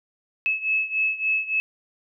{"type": "beating tone pair", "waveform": "sine", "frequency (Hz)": [2592, 2595.5], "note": ["E7", "E7"], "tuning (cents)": [-30, -27], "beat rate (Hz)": 3.5, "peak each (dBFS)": [-23, -26], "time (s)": [0.46, 1.6], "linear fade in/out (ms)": 0, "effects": []}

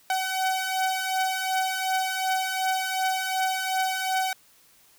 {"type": "beating tone pair", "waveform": "sawtooth", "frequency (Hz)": [754, 756.7], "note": ["F#5", "F#5"], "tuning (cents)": [32, 39], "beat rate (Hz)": 2.7, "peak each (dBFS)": [-26, -22], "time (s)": [0.1, 4.33], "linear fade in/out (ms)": 2, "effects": ["white hiss -58 dBFS RMS until 4.98 s"]}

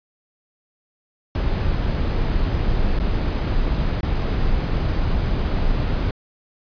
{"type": "noise with dropouts", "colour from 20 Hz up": "brown", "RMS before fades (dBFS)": -20, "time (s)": [1.35, 6.11], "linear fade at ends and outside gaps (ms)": 2, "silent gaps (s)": [[2.989, 2.999], [4.009, 4.03]], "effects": ["resampled to 11025 Hz"]}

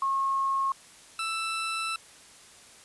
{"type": "tone pair in turn", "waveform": ["sine", "20% pulse"], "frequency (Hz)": [1085, 1325.9], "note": ["C#6", "E6"], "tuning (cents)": [-37, 10], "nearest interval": "minor third", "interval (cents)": 347, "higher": "second", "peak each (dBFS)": -24, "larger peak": "neither", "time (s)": [[0.02, 0.72], [1.19, 1.96]], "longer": "second", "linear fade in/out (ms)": 2, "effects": ["white hiss -52 dBFS RMS until 2.84 s", "resampled to 24000 Hz"]}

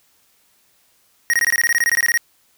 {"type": "tone bursts", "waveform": "square", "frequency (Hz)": 1878, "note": "A#6", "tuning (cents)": 12, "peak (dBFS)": -14, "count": 16, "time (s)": [1.3, 2.175], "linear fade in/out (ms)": 0, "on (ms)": 35, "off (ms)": 21, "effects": ["white hiss -59 dBFS RMS until 2.57 s"]}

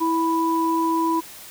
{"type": "tone pair together", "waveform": "sine", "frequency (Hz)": [328.1, 987.8], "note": ["E4", "B5"], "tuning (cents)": [-8, 0], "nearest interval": "octave + perfect fifth", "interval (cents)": 1908, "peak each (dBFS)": -21, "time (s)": [0, 1.21], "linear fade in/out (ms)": 20, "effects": ["white hiss -41 dBFS RMS until 1.5 s"]}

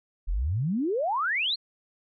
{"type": "exponential sweep", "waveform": "sine", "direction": "up", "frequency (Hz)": [36.71, 4388], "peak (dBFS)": -24, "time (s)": [0.27, 1.56], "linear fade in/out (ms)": 20, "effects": []}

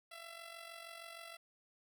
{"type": "tone with amplitude modulation", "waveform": "10% pulse", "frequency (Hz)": 671, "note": "E5", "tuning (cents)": 31, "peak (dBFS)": -38, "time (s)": [0.11, 1.37], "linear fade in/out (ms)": 10, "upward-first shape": "sine", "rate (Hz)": 46.4, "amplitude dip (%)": 60, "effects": []}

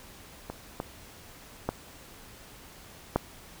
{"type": "clicks", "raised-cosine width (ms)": 1, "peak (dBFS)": [-21, -17, -13, -9], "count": 4, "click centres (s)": [0.5, 0.801, 1.69, 3.16], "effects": ["pink hiss -50 dBFS RMS until 3.6 s"]}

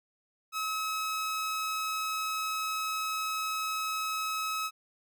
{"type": "tone", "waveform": "sawtooth", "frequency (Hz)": 1284, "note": "E6", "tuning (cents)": -46, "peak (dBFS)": -27, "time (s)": [0.52, 4.71], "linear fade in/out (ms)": 50, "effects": []}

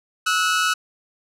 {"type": "tone pair together", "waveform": "sawtooth", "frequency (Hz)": [1300, 1469.3], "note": ["E6", "F#6"], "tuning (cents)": [-24, -13], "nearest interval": "major second", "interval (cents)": 211, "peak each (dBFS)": -17, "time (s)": [0.26, 0.74], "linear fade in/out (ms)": 10, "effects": ["low-pass 10000 Hz 12 dB/octave"]}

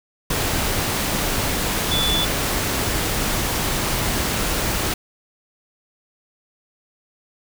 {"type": "tone in noise", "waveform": "sine", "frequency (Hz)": 3461, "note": "A7", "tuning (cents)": -29, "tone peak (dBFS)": -20, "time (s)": [1.91, 2.25], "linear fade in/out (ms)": 5, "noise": "pink", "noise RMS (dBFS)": -22, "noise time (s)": [0.3, 4.94], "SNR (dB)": -1, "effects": []}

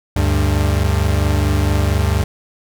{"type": "tone pair together", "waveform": "40% pulse", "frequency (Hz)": [74.17, 98.6], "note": ["D2", "G2"], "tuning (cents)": [18, 11], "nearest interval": "perfect fourth", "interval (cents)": 493, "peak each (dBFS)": [-15, -16], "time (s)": [0.16, 2.24], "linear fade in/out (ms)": 5, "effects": []}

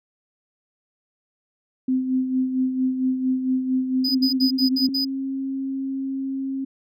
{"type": "tone with tremolo", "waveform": "sine", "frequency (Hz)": 258.5, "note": "C4", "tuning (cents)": -21, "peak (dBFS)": -17, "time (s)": [1.88, 4.89], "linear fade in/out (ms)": 5, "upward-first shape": "sine", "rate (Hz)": 4.4, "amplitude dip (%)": 55}
{"type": "tone bursts", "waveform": "triangle", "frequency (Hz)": 4978, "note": "D#8", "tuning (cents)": 0, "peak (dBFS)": -20, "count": 6, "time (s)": [4.04, 5.05], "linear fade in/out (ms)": 10, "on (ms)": 110, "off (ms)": 70}
{"type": "tone", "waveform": "sine", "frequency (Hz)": 268.6, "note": "C4", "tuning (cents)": 46, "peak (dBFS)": -24, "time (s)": [4.08, 6.65], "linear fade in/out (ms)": 10}
{"effects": []}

